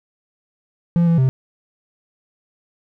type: tone with pitch steps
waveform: triangle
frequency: 171 / 167.5 / 130.9 Hz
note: F3 / E3 / C3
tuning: -36 / +28 / +1 cents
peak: -10 dBFS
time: 0.96-1.29 s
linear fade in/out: 0 ms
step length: 110 ms
effects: none